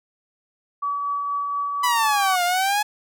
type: tone with tremolo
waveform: sine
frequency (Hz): 1142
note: D6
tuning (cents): -49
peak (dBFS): -21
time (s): 0.82-2.36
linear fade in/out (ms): 10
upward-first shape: triangle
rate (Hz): 4.2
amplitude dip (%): 30
type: exponential two-way sweep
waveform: sawtooth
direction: down then up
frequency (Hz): 1003 to 698 to 849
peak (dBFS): -15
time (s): 1.83-2.83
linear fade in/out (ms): 10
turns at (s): 2.44
effects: none